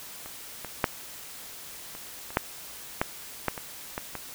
clicks, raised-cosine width 0.5 ms, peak -26 / -21 / -6 / -26 / -26 / -6 / -8 / -9 / -20 / -15 / -19 dBFS, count 11, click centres 0.26 / 0.647 / 0.842 / 1.951 / 2.305 / 2.371 / 3.015 / 3.483 / 3.578 / 3.979 / 4.153 s, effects white hiss -43 dBFS RMS until 4.34 s

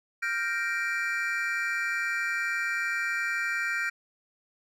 triangle chord, G minor seventh, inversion third, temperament equal, 1396.9 / 1568 / 1864.7 / 2349 Hz, F6 / G6 / Bb6 / D7, 0 / 0 / 0 / 0 cents, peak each -31 dBFS, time 0.22-3.9 s, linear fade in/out 10 ms, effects none

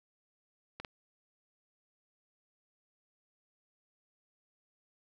clicks, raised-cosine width 0.3 ms, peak -26 dBFS, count 2, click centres 0.8 / 0.848 s, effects none

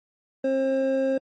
triangle tone pair together, 267 / 534 Hz, C4 / C5, +35 / +35 cents, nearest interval octave, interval 1200 cents, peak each -24 / -20 dBFS, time 0.44-1.18 s, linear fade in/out 5 ms, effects MP3 32 kbps

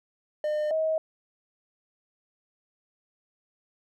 triangle / sine tone pair in turn, 605 / 634.5 Hz, D#5 / D#5, -49 / +34 cents, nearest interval minor second, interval 83 cents, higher second, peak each -23 dBFS, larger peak neither, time 0.44-0.71 / 0.71-0.98 s, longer neither, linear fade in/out 2 ms, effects none

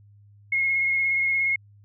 sine tone with vibrato, 2160 Hz, C#7, 45 cents flat, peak -20 dBFS, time 0.52-1.56 s, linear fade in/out 5 ms, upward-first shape sine, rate 17 Hz, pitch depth 16 cents each way, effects added 102 Hz sine -50 dBFS peak until 1.84 s

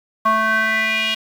square tone with band-pass filter sweep, 220 Hz, A3, in tune, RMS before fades -18 dBFS, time 0.25-1.15 s, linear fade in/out 10 ms, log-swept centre 1100 to 3000 Hz, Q 4.6, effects 7-bit

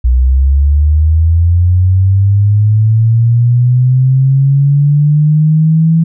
sine linear sweep, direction up, 60.5 to 164.81 Hz, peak -5 dBFS, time 0.04-6.04 s, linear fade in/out 10 ms, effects none

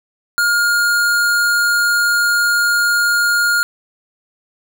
square tone, 1419 Hz, F6, 27 cents sharp, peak -13 dBFS, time 0.38-3.63 s, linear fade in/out 0 ms, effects none

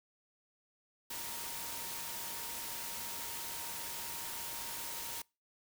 sine tone in noise, 932.3 Hz, A#5, in tune, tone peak -51 dBFS, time 1.1-5.22 s, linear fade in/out 5 ms, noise white, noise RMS -42 dBFS, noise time 1.1-5.22 s, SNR -12 dB, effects noise-tail reverb RT60 0.3 s tail -26 dB re dry

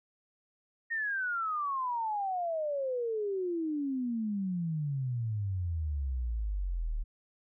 sine exponential sweep, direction down, 1865 to 36 Hz, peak -30 dBFS, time 0.9-7.04 s, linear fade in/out 20 ms, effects none

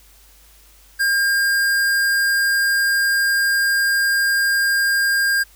square tone, 1608 Hz, G6, 44 cents sharp, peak -16 dBFS, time 0.99-5.44 s, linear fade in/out 20 ms, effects added 50 Hz sine -50 dBFS peak until 5.55 s + white hiss -51 dBFS RMS until 5.55 s

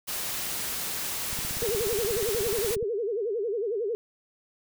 white noise, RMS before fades -32 dBFS, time 0.07-2.76 s, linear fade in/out 20 ms
click train, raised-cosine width 5 ms, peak -26 dBFS, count 26, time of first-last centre 1.33-2.827 s, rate 16.7 Hz
sine tone with vibrato, 433.9 Hz, A4, 24 cents flat, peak -26 dBFS, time 1.62-3.95 s, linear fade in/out 0 ms, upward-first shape sine, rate 11 Hz, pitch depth 190 cents each way
effects none

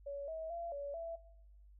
sine tone with pitch steps, 564 / 643 / 681 / 568 / 666 Hz, C#5 / E5 / F5 / C#5 / E5, +30 / -43 / -44 / +42 / +18 cents, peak -40 dBFS, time 0.06-1.16 s, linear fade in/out 10 ms, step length 220 ms, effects noise-tail reverb RT60 0.8 s tail -19 dB re dry + added 50 Hz sine -57 dBFS peak until 1.79 s

